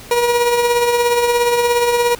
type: tone with tremolo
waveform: 30% pulse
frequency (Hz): 479.2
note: A#4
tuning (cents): +48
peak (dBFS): -8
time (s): 0.11-2.15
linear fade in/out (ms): 2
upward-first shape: triangle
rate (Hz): 17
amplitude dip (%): 50
effects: pink hiss -37 dBFS RMS until 2.19 s